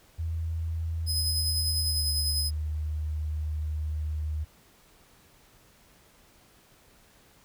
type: tone with pitch glide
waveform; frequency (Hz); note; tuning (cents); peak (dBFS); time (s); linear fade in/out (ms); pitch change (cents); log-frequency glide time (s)
sine; 81.7 to 76.67; E2 to D#2; -15 to -25; -28; 0.18-4.45; 20; -110; 1.82-2.08
type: tone with tremolo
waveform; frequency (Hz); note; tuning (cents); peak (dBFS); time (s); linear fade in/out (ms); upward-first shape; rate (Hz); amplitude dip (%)
sawtooth; 5050; D#8; +25; -23; 1.06-2.51; 50; sine; 10; 35
effects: pink hiss -59 dBFS RMS until 7.44 s